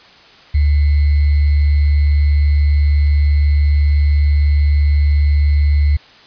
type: tone with sample-and-hold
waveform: sine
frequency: 73 Hz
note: D2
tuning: 10 cents flat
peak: -9 dBFS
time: 0.54-5.97 s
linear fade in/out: 10 ms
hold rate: 2100 Hz
effects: white hiss -43 dBFS RMS until 6.26 s + resampled to 11025 Hz